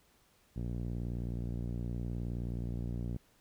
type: tone with low-pass filter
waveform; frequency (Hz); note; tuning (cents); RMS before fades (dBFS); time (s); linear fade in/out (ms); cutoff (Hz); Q
5% pulse; 59.2; A#1; +27; -37; 0.56-3.17; 5; 160; 0.76
effects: pink hiss -68 dBFS RMS until 3.4 s